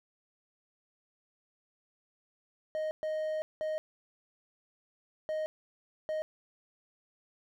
triangle tone bursts at uneven times, 622.3 Hz, D#5, in tune, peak -29 dBFS, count 5, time 2.75-2.91 / 3.03-3.42 / 3.61-3.78 / 5.29-5.46 / 6.09-6.22 s, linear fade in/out 0 ms, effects none

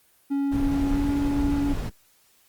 triangle tone with pitch glide, 278.9 to 283.6 Hz, C#4 to C#4, +11 to +40 cents, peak -20 dBFS, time 0.3-1.74 s, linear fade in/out 20 ms, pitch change +29 cents, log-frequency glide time 0.9-1.02 s
brown noise, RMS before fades -28 dBFS, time 0.51-1.9 s, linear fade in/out 20 ms
effects white hiss -61 dBFS RMS until 2.48 s + Opus 32 kbps

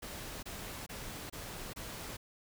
pink noise bursts, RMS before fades -44 dBFS, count 5, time 0.02-2.17 s, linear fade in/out 10 ms, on 410 ms, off 25 ms, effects none

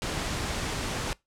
pink noise, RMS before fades -31 dBFS, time 0.02-1.13 s, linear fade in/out 0 ms, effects noise-tail reverb RT60 0.2 s tail -23 dB re dry + low-pass 8000 Hz 12 dB/octave

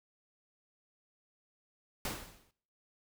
pink noise with exponential decay, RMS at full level -34 dBFS, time 2.05-2.51 s, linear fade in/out 2 ms, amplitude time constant 100 ms, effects noise-tail reverb RT60 0.6 s tail -20 dB re dry

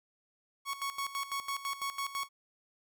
sawtooth tone with tremolo, 1108.7 Hz, C#6, in tune, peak -29 dBFS, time 0.65-2.29 s, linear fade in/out 50 ms, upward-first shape square, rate 6 Hz, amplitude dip 75%, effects none

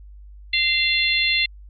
harmonic tone with a mistuned harmonic, 694 Hz, F5, 11 cents flat, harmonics 3 / 4 / 5 / 6, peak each -21 / -22 / -23 / -24 dBFS, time 0.53-1.46 s, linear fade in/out 5 ms, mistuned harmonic 4, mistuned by -26 cents, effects added 50 Hz sine -39 dBFS peak until 1.69 s + MP3 32 kbps

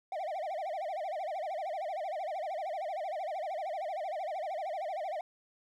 triangle tone with vibrato, 687 Hz, F5, 29 cents flat, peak -32 dBFS, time 0.12-5.21 s, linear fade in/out 2 ms, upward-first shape sine, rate 13 Hz, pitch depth 240 cents each way, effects none

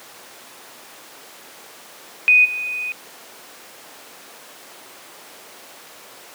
sine tone with level steps, 2489 Hz, D#7, in tune, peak -9 / -23 dBFS, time 2.28-2.92 s, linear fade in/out 0 ms, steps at 2.44 s, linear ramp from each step 20 ms, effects pink hiss -41 dBFS RMS until 6.34 s + high-pass 400 Hz 12 dB/octave

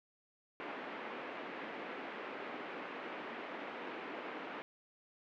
pink band-pass noise, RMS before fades -45 dBFS, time 0.6-4.62 s, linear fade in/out 0 ms, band 260 to 2600 Hz, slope 24 dB/octave, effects none

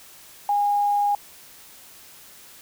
sine tone, 818 Hz, G#5, 26 cents flat, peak -18 dBFS, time 0.49-1.15 s, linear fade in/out 2 ms, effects white hiss -47 dBFS RMS until 2.61 s

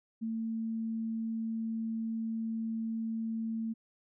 sine tone, 224.7 Hz, A3, 37 cents sharp, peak -32 dBFS, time 0.21-3.74 s, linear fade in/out 20 ms, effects none

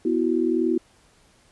sine chord, B suspended fourth, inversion none, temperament equal, 246.9 / 329.6 / 370 Hz, B3 / E4 / F#4, 0 / 0 / 0 cents, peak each -25 / -22 / -24 dBFS, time 0.05-0.78 s, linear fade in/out 5 ms, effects pink hiss -58 dBFS RMS until 1.51 s + resampled to 24000 Hz

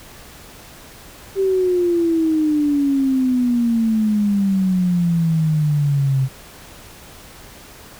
sine exponential sweep, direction down, 392 to 130.81 Hz, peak -14 dBFS, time 1.35-6.29 s, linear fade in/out 50 ms, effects pink hiss -41 dBFS RMS until 7.99 s

